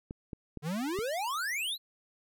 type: clicks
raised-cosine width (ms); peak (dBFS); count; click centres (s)
3; -26; 4; 0.109 / 0.332 / 0.573 / 0.989
type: exponential sweep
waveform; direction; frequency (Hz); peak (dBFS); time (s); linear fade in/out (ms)
square; up; 141 to 4211; -32; 0.62-1.78; 50
effects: none